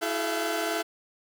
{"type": "tone cluster", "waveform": "sawtooth", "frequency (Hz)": [328.4, 366.7, 427.1, 680, 1526], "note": ["E4", "F#4", "G#4", "F5", "G6"], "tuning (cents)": [-6, -15, 48, -46, -47], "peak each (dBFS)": [-29, -36, -29, -27, -32], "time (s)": [0.01, 0.83], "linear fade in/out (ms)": 20, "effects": []}